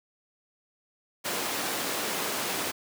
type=high-pass noise; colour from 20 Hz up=pink; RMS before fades=-31 dBFS; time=1.24-2.72 s; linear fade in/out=20 ms; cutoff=300 Hz; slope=12 dB/octave; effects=none